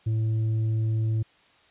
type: tone with tanh clipping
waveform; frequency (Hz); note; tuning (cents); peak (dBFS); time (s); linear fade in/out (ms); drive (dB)
sine; 110.6; A2; +9; -23; 0.06-1.23; 10; 4
effects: white hiss -59 dBFS RMS until 1.7 s + resampled to 8000 Hz